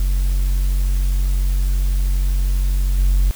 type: tone with level steps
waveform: triangle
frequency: 46.25 Hz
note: F#1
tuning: in tune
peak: -12 / -9 dBFS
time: 0-3.31 s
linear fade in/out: 0 ms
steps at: 2.98 s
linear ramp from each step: 5 ms
effects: tanh soft clip ceiling -5 dBFS + white hiss -38 dBFS RMS until 3.35 s